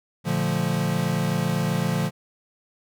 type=chord; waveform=square; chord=Bb major seventh; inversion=none; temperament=equal; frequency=116.54 / 146.83 / 174.61 / 220 Hz; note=Bb2 / D3 / F3 / A3; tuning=0 / 0 / 0 / 0 cents; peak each=-31 / -27 / -26 / -31 dBFS; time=0.24-2.11 s; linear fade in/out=50 ms; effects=none